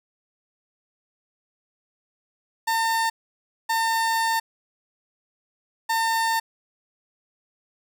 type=tone bursts at uneven times; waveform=30% pulse; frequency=905 Hz; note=A5; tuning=48 cents sharp; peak=-18 dBFS; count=3; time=2.67-3.1 / 3.69-4.4 / 5.89-6.4 s; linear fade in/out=10 ms; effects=none